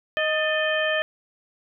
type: harmonic tone with a mistuned harmonic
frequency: 622.3 Hz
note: D#5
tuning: in tune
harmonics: 1 / 2 / 3 / 4 / 5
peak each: -24 / -33 / -25 / -31 / -30 dBFS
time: 0.17-1.02 s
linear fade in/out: 0 ms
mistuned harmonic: 3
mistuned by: -81 cents
effects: none